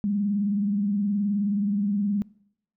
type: tone with vibrato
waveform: sine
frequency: 202.8 Hz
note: G#3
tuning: 41 cents flat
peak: -22 dBFS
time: 0.04-2.22 s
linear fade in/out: 0 ms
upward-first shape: sine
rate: 19 Hz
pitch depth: 72 cents each way
effects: noise-tail reverb RT60 0.8 s tail -25 dB re dry